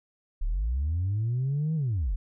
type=linear two-way sweep; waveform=sine; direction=up then down; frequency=31.17 to 162.3 to 34.19 Hz; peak=-23 dBFS; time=0.41-2.16 s; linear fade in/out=10 ms; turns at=1.75 s; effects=tanh soft clip ceiling -22 dBFS